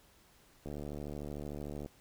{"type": "click train", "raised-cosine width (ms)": 2, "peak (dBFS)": -29, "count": 89, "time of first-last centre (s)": [0.66, 1.861], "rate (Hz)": 73.3, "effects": ["pink hiss -64 dBFS RMS until 2 s"]}